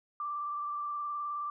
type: tone with vibrato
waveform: sine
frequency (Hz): 1174.7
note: D6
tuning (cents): 0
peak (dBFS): -33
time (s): 0.2-1.5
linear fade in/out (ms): 2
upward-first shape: square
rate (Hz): 19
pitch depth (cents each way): 17
effects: none